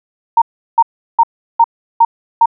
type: tone bursts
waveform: sine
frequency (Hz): 923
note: A#5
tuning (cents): -17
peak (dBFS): -4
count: 6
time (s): 0.37-2.458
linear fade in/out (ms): 5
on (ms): 48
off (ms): 360
effects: none